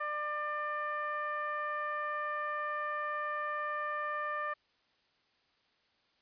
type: tone with low-pass filter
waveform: 15% pulse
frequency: 597 Hz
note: D5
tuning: 28 cents sharp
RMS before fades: -36 dBFS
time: 0-4.54 s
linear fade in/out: 10 ms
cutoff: 1500 Hz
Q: 5.9
effects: white hiss -72 dBFS RMS until 6.21 s + resampled to 11025 Hz